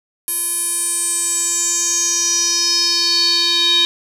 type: tone with band-pass filter sweep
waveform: square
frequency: 343.1 Hz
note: F4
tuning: 31 cents flat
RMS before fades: -17 dBFS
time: 0.28-3.85 s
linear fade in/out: 0 ms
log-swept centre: 11000 to 3700 Hz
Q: 7.8
effects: none